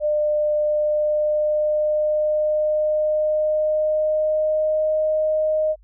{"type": "tone with pitch glide", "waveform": "sine", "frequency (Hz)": [601, 619.7], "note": ["D5", "D#5"], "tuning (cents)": [40, -7], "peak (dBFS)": -17, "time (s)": [0, 5.76], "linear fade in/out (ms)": 50, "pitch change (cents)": 53, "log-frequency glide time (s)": [0.54, 4.93], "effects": ["added 49 Hz sine -48 dBFS peak until 5.83 s"]}